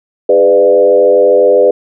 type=tone with frequency modulation; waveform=sine; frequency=500 Hz; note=B4; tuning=21 cents sharp; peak=-4 dBFS; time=0.29-1.71 s; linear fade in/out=5 ms; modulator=92.3 Hz; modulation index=1.1; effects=none